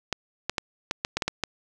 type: clicks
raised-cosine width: 0.2 ms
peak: -8 dBFS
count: 9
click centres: 0.127 / 0.496 / 0.582 / 0.911 / 1.049 / 1.17 / 1.222 / 1.28 / 1.437 s
effects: none